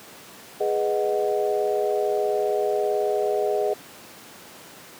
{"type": "chord", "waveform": "sine", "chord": "G# minor seventh", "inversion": "none", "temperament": "equal", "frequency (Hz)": [415.3, 493.9, 622.3, 740], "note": ["G#4", "B4", "D#5", "F#5"], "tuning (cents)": [0, 0, 0, 0], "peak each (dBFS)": [-23, -29, -26, -29], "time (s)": [0.6, 3.74], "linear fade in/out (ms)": 10, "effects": ["pink hiss -44 dBFS RMS until 4.99 s", "high-pass 200 Hz 12 dB/octave"]}